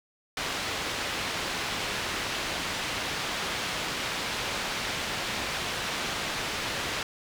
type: low-pass noise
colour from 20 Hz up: white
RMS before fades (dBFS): -32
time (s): 0.37-7.03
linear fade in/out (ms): 2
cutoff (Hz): 3600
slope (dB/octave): 12
effects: none